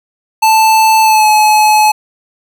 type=tone with pitch glide; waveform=square; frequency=880 to 854.5 Hz; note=A5 to G#5; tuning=0 to +49 cents; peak=-6 dBFS; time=0.42-1.92 s; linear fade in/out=10 ms; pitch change=-51 cents; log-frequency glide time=1.02-1.28 s; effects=none